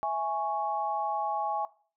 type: chord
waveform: sine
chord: C# minor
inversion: first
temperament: equal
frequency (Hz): 659.3 / 830.6 / 1108.7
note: E5 / G#5 / C#6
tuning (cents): 0 / 0 / 0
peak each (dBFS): -34 / -29 / -34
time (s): 0.03-1.65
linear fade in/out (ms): 0
effects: noise-tail reverb RT60 0.4 s tail -19 dB re dry